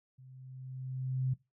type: tone with level ramp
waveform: sine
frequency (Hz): 130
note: C3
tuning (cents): -11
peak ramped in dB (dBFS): -52 to -27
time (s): 0.18-1.34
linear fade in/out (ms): 10
effects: noise-tail reverb RT60 0.2 s tail -18 dB re dry